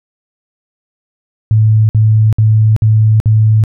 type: tone bursts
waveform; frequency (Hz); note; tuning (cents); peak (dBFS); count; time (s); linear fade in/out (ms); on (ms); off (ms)
sine; 109; A2; -16; -5; 5; 1.51-3.638; 0; 380; 57
effects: none